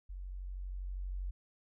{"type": "tone with level ramp", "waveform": "sine", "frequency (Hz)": 46.25, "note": "F#1", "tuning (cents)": 0, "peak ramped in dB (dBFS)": [-41, -35], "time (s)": [0.09, 1.31], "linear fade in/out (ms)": 10, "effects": []}